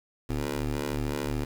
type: ring-modulated tone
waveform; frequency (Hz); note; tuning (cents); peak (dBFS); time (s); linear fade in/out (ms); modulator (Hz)
15% pulse; 73.42; D2; 0; -19; 0.29-1.45; 10; 185
effects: 8-bit